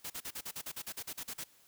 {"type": "noise bursts", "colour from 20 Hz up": "white", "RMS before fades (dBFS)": -41, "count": 14, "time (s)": [0.04, 1.441], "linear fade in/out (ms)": 10, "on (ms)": 62, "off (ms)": 41, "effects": ["white hiss -64 dBFS RMS until 1.67 s"]}